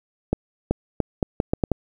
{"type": "accelerating click train", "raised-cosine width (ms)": 2, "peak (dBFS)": -6, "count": 8, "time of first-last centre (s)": [0.33, 1.717], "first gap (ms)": 380, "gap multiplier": 0.77, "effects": ["8-bit"]}